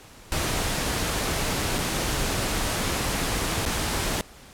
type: noise with dropouts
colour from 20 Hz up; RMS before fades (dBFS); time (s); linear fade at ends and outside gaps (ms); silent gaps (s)
pink; -26; 0.32-4.21; 0; 1.784-1.788 / 3.653-3.661
effects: pink hiss -48 dBFS RMS until 4.53 s + low-pass 12000 Hz 12 dB/octave